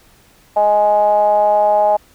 triangle ring-modulated tone, 104.3 Hz, G#2, 8 cents sharp, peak -5 dBFS, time 0.56-1.97 s, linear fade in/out 10 ms, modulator 730 Hz, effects pink hiss -50 dBFS RMS until 2.14 s

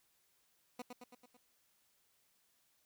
15% pulse tone with echo, 246.9 Hz, B3, in tune, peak -36 dBFS, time 0.79-0.82 s, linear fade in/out 5 ms, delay 110 ms, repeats 5, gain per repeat -4 dB, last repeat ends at 1.37 s, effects white hiss -75 dBFS RMS until 2.85 s

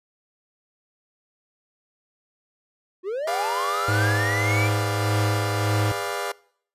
triangle linear sweep, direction up, 349.2 to 2395 Hz, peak -23 dBFS, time 3.03-4.7 s, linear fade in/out 50 ms
20% pulse chord, G# diminished seventh, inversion none, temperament equal with one note detuned, 407.5 / 493.9 / 587.3 / 698.5 Hz, G#4 / B4 / D5 / F5, -33 / 0 / 0 / 0 cents, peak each -27 dBFS, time 3.27-6.32 s, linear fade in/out 5 ms
square tone with tremolo, 105.3 Hz, G#2, 24 cents sharp, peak -21 dBFS, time 3.88-5.92 s, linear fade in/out 5 ms, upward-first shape sine, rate 1.7 Hz, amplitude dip 45%
effects noise-tail reverb RT60 0.6 s tail -23 dB re dry + resampled to 32000 Hz

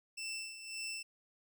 20% pulse tone with tremolo, 2669 Hz, E7, 21 cents sharp, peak -34 dBFS, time 0.17-1.03 s, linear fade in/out 10 ms, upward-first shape sine, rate 1.8 Hz, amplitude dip 65%, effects none

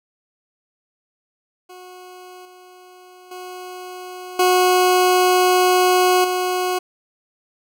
20% pulse tone with level steps, 365 Hz, F#4, 24 cents flat, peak -33 / -38 / -27 / -8 / -14 dBFS, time 1.69-6.79 s, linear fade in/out 10 ms, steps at 2.45 / 3.31 / 4.39 / 6.24 s, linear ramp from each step 5 ms, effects none

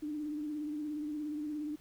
sine tone with vibrato, 300 Hz, D4, 37 cents sharp, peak -35 dBFS, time 0.02-1.76 s, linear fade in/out 10 ms, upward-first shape sine, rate 17 Hz, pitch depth 41 cents each way, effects pink hiss -63 dBFS RMS until 1.8 s

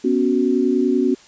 sine chord, B suspended second, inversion none, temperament equal, 246.9 / 277.2 / 370 Hz, B3 / C#4 / F#4, 0 / 0 / 0 cents, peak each -19 dBFS, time 0.04-1.15 s, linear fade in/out 10 ms, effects white hiss -47 dBFS RMS until 1.27 s + resampled to 16000 Hz

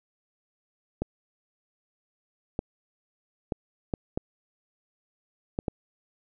clicks, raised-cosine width 2 ms, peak -14 dBFS, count 7, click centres 1.02 / 2.591 / 3.522 / 3.938 / 4.175 / 5.589 / 5.682 s, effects none

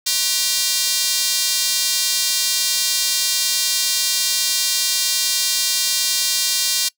square tone with high-pass filter, 214.7 Hz, A3, 42 cents flat, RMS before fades -19 dBFS, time 0.06-6.89 s, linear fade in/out 10 ms, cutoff 4600 Hz, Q 1.6, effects noise-tail reverb RT60 0.1 s tail -23 dB re dry

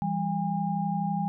sine tone cluster, 167 / 199 / 811 Hz, E3 / G3 / G#5, +23 / +26 / -41 cents, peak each -30 dBFS, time 0.02-1.28 s, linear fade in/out 0 ms, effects none

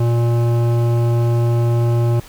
sine tone with hard clipping, 118 Hz, A#2, 22 cents sharp, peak -15 dBFS, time 0-2.2 s, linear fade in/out 5 ms, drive 14 dB, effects pink hiss -41 dBFS RMS until 2.28 s

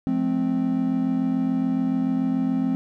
triangle chord, F major, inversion none, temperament equal with one note detuned, 174.61 / 214.6 / 261.6 Hz, F3 / A3 / C4, 0 / -43 / 0 cents, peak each -26 / -25 / -20 dBFS, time 0.07-2.75 s, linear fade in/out 0 ms, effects none

